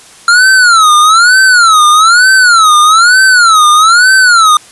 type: tone with vibrato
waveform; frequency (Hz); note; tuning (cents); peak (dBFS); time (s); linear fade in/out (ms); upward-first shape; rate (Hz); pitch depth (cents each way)
square; 1367; F6; -37; -3; 0.28-4.57; 2; sine; 1.1; 210
effects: white hiss -36 dBFS RMS until 4.71 s + resampled to 24000 Hz